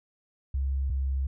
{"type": "tone pair in turn", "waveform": "sine", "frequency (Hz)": [67.6, 67.13], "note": ["C#2", "C2"], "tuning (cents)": [-43, 45], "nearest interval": "unison", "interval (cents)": 12, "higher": "first", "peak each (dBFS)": -25, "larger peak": "neither", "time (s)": [[0.54, 0.9], [0.9, 1.27]], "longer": "second", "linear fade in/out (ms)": 5, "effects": []}